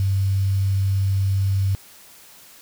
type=tone with quantisation; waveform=sine; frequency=97.2 Hz; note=G2; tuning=14 cents flat; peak=-17 dBFS; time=0-1.75 s; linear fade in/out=0 ms; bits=7; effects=white hiss -47 dBFS RMS until 2.61 s